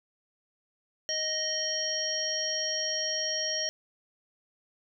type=harmonic tone; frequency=622.3 Hz; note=D#5; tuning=in tune; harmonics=1 / 3 / 5 / 7 / 9; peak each=-36 / -38 / -37 / -40 / -30 dBFS; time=1.09-3.69 s; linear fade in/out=0 ms; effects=none